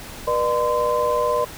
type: tone cluster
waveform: sine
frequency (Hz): 484.8 / 601 / 1027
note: B4 / D5 / C6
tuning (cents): -32 / +40 / -33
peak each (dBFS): -22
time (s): 0.27-1.45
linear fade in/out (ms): 10
effects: pink hiss -37 dBFS RMS until 1.57 s